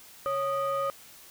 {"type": "tone pair together", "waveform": "sine", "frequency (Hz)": [551.9, 1239], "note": ["C#5", "D#6"], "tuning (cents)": [-8, -8], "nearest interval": "octave + major second", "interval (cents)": 1400, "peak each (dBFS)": -27, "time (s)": [0.26, 0.9], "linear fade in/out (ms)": 0, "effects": ["tanh soft clip ceiling -23 dBFS", "white hiss -51 dBFS RMS until 1.3 s"]}